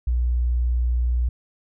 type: tone with tanh clipping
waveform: triangle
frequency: 60.5 Hz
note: B1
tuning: 35 cents flat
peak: -18 dBFS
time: 0.07-1.29 s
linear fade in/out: 5 ms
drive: 4 dB
effects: none